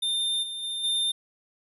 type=tone with level steps; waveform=square; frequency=3608 Hz; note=A7; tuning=43 cents sharp; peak=-25 / -33 / -30 / -24 dBFS; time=0.02-1.12 s; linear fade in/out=10 ms; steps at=0.42 / 0.62 / 0.83 s; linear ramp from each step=20 ms; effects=resampled to 32000 Hz